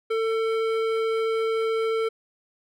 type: tone with hard clipping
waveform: triangle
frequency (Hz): 447.7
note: A4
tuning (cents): +30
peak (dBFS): -24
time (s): 0.1-2.09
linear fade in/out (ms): 10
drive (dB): 17
effects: none